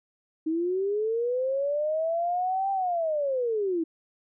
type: linear two-way sweep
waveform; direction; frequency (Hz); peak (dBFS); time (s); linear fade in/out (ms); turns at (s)
sine; up then down; 311.1 to 790 to 315.3; -24; 0.46-3.84; 10; 2.71
effects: none